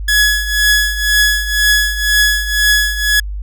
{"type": "tone with tremolo", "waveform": "sawtooth", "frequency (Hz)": 1688, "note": "G#6", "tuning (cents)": 28, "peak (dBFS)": -4, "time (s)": [0.08, 3.2], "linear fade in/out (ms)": 5, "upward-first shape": "triangle", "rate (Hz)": 2, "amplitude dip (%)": 80, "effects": ["added 50 Hz sine -20 dBFS peak until 3.42 s"]}